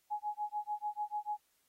sine tone with tremolo, 838 Hz, G#5, 15 cents sharp, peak -32 dBFS, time 0.1-1.38 s, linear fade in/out 20 ms, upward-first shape sine, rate 6.8 Hz, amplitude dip 100%, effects white hiss -75 dBFS RMS until 1.68 s + AAC 48 kbps

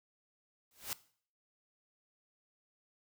white noise with exponential growth, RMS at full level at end -35 dBFS, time 0.71-0.93 s, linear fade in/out 1 ms, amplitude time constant 47 ms, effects noise-tail reverb RT60 0.5 s tail -18 dB re dry

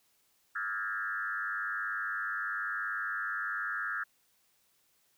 sine tone with frequency modulation, 1519 Hz, F#6, 45 cents sharp, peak -32 dBFS, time 0.55-4.04 s, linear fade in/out 10 ms, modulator 101 Hz, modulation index 2.3, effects white hiss -71 dBFS RMS until 5.17 s

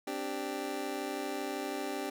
25% pulse chord, C suspended second, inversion none, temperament just, 261.6 / 294.3 / 392.4 Hz, C4 / D4 / G4, 0 / +4 / +2 cents, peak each -38 / -35 / -35 dBFS, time 0.07-2.1 s, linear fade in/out 5 ms, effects none

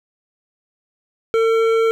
sine tone with hard clipping, 451.6 Hz, A4, 45 cents sharp, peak -15 dBFS, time 1.34-1.91 s, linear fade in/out 0 ms, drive 11 dB, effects none

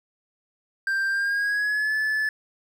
triangle tone with pitch glide, 1580 to 1733 Hz, G6 to A6, +13 to -27 cents, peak -20 dBFS, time 0.87-2.29 s, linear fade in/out 2 ms, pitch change +160 cents, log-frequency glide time 1.09-1.94 s, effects none

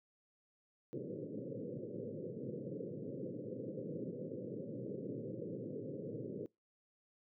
white band-pass noise, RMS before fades -44 dBFS, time 0.93-6.46 s, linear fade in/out 0 ms, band 110 to 540 Hz, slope 96 dB/octave, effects noise-tail reverb RT60 0.2 s tail -23 dB re dry

